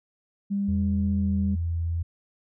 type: tone with pitch glide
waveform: sine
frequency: 200 to 196.91 Hz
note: G3 to G3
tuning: +35 to +8 cents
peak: -23 dBFS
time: 0.5-1.56 s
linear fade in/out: 20 ms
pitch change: -27 cents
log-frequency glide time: 1.1-1.34 s
type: tone with vibrato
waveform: sine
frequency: 84 Hz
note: E2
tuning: 33 cents sharp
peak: -24 dBFS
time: 0.68-2.03 s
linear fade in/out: 10 ms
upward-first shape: triangle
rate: 2.4 Hz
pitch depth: 9 cents each way
effects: tanh soft clip ceiling -14 dBFS